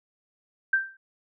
sine tone with exponential decay, 1568 Hz, G6, in tune, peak -16 dBFS, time 0.73-0.97 s, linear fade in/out 5 ms, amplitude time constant 52 ms, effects none

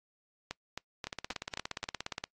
two click trains, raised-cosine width 0.2 ms, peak -19 / -19 dBFS, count 21 / 6, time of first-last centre 1.07-2.24 / 0.51-1.84 s, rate 17.1 / 3.76 Hz, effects noise-tail reverb RT60 0.1 s tail -24 dB re dry + AAC 32 kbps

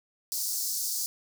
pink high-pass noise, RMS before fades -31 dBFS, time 0.32-1.06 s, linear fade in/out 0 ms, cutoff 4700 Hz, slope 48 dB/octave, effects none

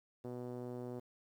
5% pulse tone with low-pass filter, 123.47 Hz, B2, in tune, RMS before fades -44 dBFS, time 0.24-1 s, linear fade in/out 10 ms, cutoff 410 Hz, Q 1.2, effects 11-bit

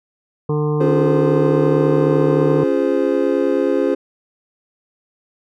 harmonic tone, 150 Hz, D3, 37 cents sharp, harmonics 1 / 2 / 3 / 5 / 6 / 7 / 8, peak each -18 / -26 / -20 / -35 / -36 / -31 / -38 dBFS, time 0.49-2.64 s, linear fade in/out 5 ms
triangle chord, Db major seventh, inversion none, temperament just, 277.2 / 346.5 / 415.8 / 519.7 Hz, Db4 / F4 / Ab4 / C5, 0 / -14 / +2 / -12 cents, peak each -18 dBFS, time 0.8-3.95 s, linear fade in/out 10 ms
effects none

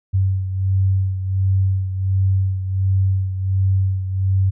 sine beating tone pair, 95.3 / 96.7 Hz, G2 / G2, -48 / -23 cents, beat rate 1.4 Hz, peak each -16 / -23 dBFS, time 0.13-4.51 s, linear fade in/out 20 ms, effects none

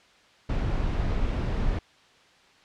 brown noise, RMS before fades -26 dBFS, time 0.49-1.79 s, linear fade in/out 5 ms, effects white hiss -57 dBFS RMS until 2.64 s + low-pass 4000 Hz 12 dB/octave

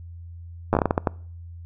slowing click train, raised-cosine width 1 ms, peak -5 dBFS, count 10, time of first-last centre 0.73-1.072 s, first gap 9 ms, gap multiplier 1.34, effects noise-tail reverb RT60 0.5 s tail -23 dB re dry + added 85 Hz sine -37 dBFS peak until 1.65 s

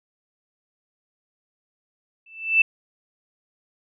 sine tone with exponential growth, 2650 Hz, E7, 9 cents sharp, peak -10 dBFS, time 2.26-2.62 s, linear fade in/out 5 ms, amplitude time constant 77 ms, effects none

